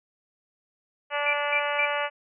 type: harmonic tone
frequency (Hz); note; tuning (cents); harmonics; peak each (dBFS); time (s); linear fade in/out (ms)
290.5; D4; -19; 2 / 3 / 4 / 5 / 6 / 7 / 8 / 9 / 10; -30 / -32 / -33 / -34 / -35 / -35 / -36 / -37 / -37; 1.1-2.1; 50
type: tone bursts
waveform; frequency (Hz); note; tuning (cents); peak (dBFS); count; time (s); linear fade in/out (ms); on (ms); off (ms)
sine; 2349; D7; 0; -22; 3; 1.26-1.859; 5; 73; 190
effects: none